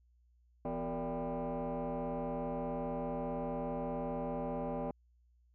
sine tone with frequency modulation, 165.6 Hz, E3, 8 cents sharp, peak -33 dBFS, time 0.65-4.91 s, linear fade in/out 2 ms, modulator 208 Hz, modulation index 3.3, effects tanh soft clip ceiling -32 dBFS + added 60 Hz sine -65 dBFS peak until 5.54 s

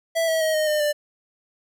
square tone with pitch steps, 659.3 / 645.4 / 631.7 / 618.4 / 605.3 / 592.5 Hz, E5 / E5 / D#5 / D#5 / D#5 / D5, 0 / -37 / +26 / -11 / -48 / +15 cents, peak -20 dBFS, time 0.15-0.93 s, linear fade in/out 20 ms, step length 130 ms, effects none

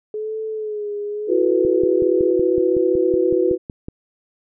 sine tone with vibrato, 424.8 Hz, G#4, 39 cents sharp, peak -23 dBFS, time 0.14-2.31 s, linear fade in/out 2 ms, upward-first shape sine, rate 0.89 Hz, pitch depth 55 cents each way
sine chord, E suspended second, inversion none, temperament equal with one note detuned, 334.8 / 370 / 493.9 Hz, E4 / F#4 / B4, +27 / 0 / 0 cents, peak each -20 / -17 / -20 dBFS, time 1.27-3.58 s, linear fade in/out 50 ms
click train, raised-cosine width 3 ms, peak -17 dBFS, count 13, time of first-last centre 1.65-3.885 s, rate 5.37 Hz
effects none

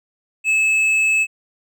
sine tone with hard clipping, 2600 Hz, E7, 24 cents flat, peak -15 dBFS, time 0.44-1.27 s, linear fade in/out 50 ms, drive 5 dB, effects none

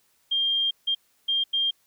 sine tone bursts at uneven times, 3201 Hz, G7, 36 cents sharp, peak -21 dBFS, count 4, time 0.31-0.71 / 0.87-0.95 / 1.28-1.44 / 1.53-1.71 s, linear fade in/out 10 ms, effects white hiss -66 dBFS RMS until 1.86 s

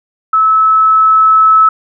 sine tone with level ramp, 1300 Hz, E6, 24 cents flat, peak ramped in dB -6 to -3 dBFS, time 0.33-1.69 s, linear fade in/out 5 ms, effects none

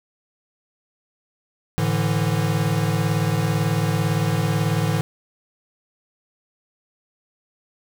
square chord, A suspended fourth, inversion none, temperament equal with one note detuned, 107.99 / 146.83 / 164.81 Hz, A2 / D3 / E3, -32 / 0 / 0 cents, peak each -24 dBFS, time 1.78-5.01 s, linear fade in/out 0 ms, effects none

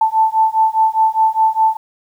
sine beating tone pair, 880 / 884.9 Hz, A5 / A5, 0 / +10 cents, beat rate 4.9 Hz, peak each -14 dBFS, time 0.01-1.77 s, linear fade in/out 5 ms, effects 8-bit

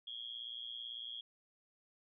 sine tone with amplitude modulation, 3293 Hz, G#7, 15 cents flat, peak -39 dBFS, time 0.07-1.21 s, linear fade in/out 5 ms, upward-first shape sine, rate 118 Hz, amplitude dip 90%, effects none

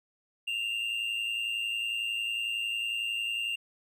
triangle tone pair together, 2689 / 2800 Hz, E7 / F7, +34 / +4 cents, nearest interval minor second, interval 70 cents, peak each -35 / -29 dBFS, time 0.47-3.56 s, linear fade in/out 10 ms, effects none

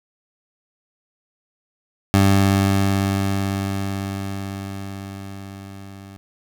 20% pulse tone with level ramp, 98 Hz, G2, in tune, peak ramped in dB -7 to -33 dBFS, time 2.14-6.17 s, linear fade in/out 0 ms, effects none

